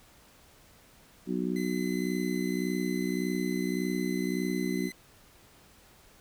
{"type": "harmonic tone", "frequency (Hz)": 61.74, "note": "B1", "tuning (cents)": 0, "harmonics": [3, 4, 5, 6], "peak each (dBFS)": [-32, -33, -34, -35], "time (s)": [1.26, 4.91], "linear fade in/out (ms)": 50}
{"type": "tone", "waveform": "sawtooth", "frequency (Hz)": 2032, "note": "B6", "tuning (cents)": 49, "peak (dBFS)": -37, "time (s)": [1.56, 4.92], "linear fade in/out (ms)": 2}
{"effects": ["pink hiss -58 dBFS RMS until 6.2 s"]}